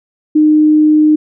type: tone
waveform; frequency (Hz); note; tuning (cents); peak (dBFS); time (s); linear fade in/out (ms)
sine; 305.7; D#4; -30; -5; 0.35-1.16; 10
effects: none